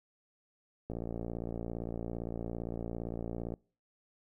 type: click train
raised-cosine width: 2 ms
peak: -25 dBFS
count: 153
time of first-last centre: 0.9-3.539 s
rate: 57.6 Hz
effects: noise-tail reverb RT60 0.4 s tail -25 dB re dry